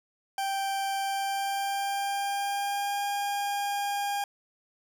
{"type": "tone with pitch glide", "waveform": "40% pulse", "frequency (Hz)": [784, 808.4], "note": ["G5", "G#5"], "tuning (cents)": [0, -47], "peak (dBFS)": -27, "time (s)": [0.38, 4.24], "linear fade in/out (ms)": 2, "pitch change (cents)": 53, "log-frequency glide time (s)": [1.01, 3.03], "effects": []}